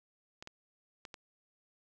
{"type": "clicks", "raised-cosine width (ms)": 0.2, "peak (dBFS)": -28, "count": 4, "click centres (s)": [0.425, 0.474, 1.052, 1.142], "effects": []}